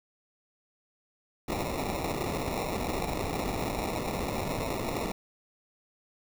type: noise with sample-and-hold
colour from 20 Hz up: blue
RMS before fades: -32 dBFS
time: 1.48-5.12 s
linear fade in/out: 5 ms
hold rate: 1575 Hz
effects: none